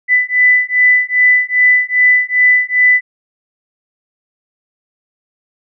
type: beating tone pair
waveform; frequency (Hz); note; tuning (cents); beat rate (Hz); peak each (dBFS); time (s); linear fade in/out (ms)
sine; 1993 / 1995.5; B6 / B6; +15 / +17; 2.5; -11; 0.08-3.01; 50
effects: none